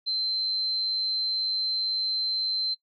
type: tone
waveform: sine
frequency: 4101 Hz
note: C8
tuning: 36 cents flat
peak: -25 dBFS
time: 0.06-2.75 s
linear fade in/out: 20 ms
effects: noise-tail reverb RT60 0.1 s tail -24 dB re dry + AAC 64 kbps